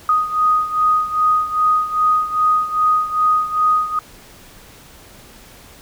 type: beating tone pair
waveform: sine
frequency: 1244.5 / 1247 Hz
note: D#6 / D#6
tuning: 0 / +3 cents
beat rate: 2.5 Hz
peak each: -15 / -19 dBFS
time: 0.09-3.99 s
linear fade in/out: 2 ms
effects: pink hiss -43 dBFS RMS until 5.81 s